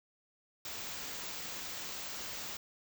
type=band-stop noise; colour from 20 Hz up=white; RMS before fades=-42 dBFS; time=0.65-2.57 s; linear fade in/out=2 ms; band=7800 to 15000 Hz; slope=96 dB/octave; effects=none